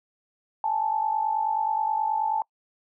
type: tone pair together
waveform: sine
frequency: 830.6 / 880 Hz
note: G#5 / A5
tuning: 0 / 0 cents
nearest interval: minor second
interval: 100 cents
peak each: -28 / -24 dBFS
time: 0.64-2.42 s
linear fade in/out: 2 ms
effects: noise-tail reverb RT60 0.1 s tail -25 dB re dry